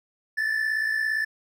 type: tone pair together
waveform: triangle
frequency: 1748.5 / 1806 Hz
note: A6 / A6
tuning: -11 / +45 cents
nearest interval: minor second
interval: 56 cents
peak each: -22 / -29 dBFS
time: 0.37-1.25 s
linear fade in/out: 10 ms
effects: none